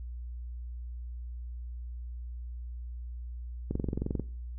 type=click train; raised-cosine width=3 ms; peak=-18 dBFS; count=12; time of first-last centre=3.71-4.197 s; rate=22.6 Hz; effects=noise-tail reverb RT60 0.4 s tail -20 dB re dry + added 60 Hz sine -37 dBFS peak until 4.58 s